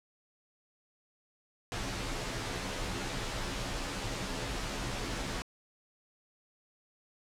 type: noise with comb filter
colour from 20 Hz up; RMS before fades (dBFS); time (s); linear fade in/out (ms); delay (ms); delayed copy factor
pink; -36; 1.72-5.42; 0; 13; -0.9
effects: low-pass 7000 Hz 12 dB/octave